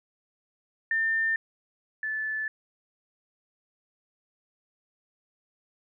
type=tone pair in turn; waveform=sine; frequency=1800 / 1743.7 Hz; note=A6 / A6; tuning=+39 / -16 cents; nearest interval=minor second; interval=55 cents; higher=first; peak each=-23 / -28 dBFS; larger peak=first; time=0.91-1.36 / 2.03-2.48 s; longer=neither; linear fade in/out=2 ms; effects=none